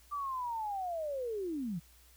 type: linear sweep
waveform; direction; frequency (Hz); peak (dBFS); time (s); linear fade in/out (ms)
sine; down; 1181 to 152.7; -34; 0.11-1.8; 20
effects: added 60 Hz sine -61 dBFS peak until 2.16 s + white hiss -63 dBFS RMS until 2.16 s